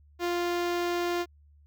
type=tone with notch filter; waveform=sawtooth; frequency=349.2 Hz; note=F4; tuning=in tune; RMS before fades=-29 dBFS; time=0.19-1.26 s; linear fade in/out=50 ms; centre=9800 Hz; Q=0.84; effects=added 73 Hz sine -55 dBFS peak until 1.66 s